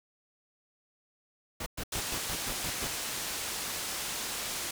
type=noise bursts; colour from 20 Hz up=pink; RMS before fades=-36 dBFS; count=8; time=1.6-2.874 s; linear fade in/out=5 ms; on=63 ms; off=110 ms
type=low-pass noise; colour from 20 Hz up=white; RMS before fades=-36 dBFS; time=1.92-4.71 s; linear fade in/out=5 ms; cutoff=9700 Hz; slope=12 dB/octave
effects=none